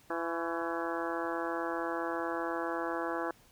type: harmonic tone with a mistuned harmonic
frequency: 167.8 Hz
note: E3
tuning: 31 cents sharp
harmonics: 2 / 3 / 4 / 5 / 6 / 7 / 8 / 9 / 10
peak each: -37 / -39 / -40 / -41 / -42 / -42 / -43 / -44 / -44 dBFS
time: 0.1-3.31 s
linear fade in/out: 2 ms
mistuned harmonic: 7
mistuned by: -65 cents
effects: pink hiss -62 dBFS RMS until 3.51 s